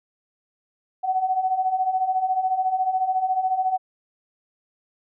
sine beating tone pair, 740 / 754 Hz, F#5 / F#5, 0 / +32 cents, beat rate 14 Hz, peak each -26 / -21 dBFS, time 1.03-3.78 s, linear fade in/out 20 ms, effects none

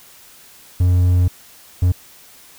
triangle tone bursts at uneven times, 89.5 Hz, F2, 43 cents sharp, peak -9 dBFS, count 2, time 0.8-1.28 / 1.82-1.92 s, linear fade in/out 5 ms, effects white hiss -45 dBFS RMS until 2.58 s

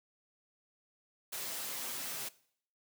white noise with comb filter, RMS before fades -40 dBFS, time 1.32-2.29 s, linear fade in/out 10 ms, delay 7.6 ms, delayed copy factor +0.5, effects noise-tail reverb RT60 0.6 s tail -20 dB re dry + high-pass 150 Hz 12 dB/octave

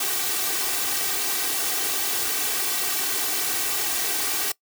white noise with comb filter, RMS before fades -25 dBFS, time 0-4.52 s, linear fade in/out 5 ms, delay 2.6 ms, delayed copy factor +0.9, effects noise-tail reverb RT60 0.1 s tail -22 dB re dry + high-pass 150 Hz 12 dB/octave

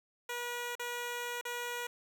10% pulse tone with dropouts, 482.4 Hz, B4, 41 cents flat, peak -28 dBFS, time 0.29-1.87 s, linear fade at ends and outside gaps 5 ms, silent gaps 0.754-0.794 / 1.413-1.451 s, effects 10-bit

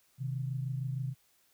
sine tone pair together, 129.1 / 155.58 Hz, C3 / D#3, -23 / 0 cents, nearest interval minor third, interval 323 cents, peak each -33 / -39 dBFS, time 0.18-1.15 s, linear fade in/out 50 ms, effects white hiss -69 dBFS RMS until 1.53 s

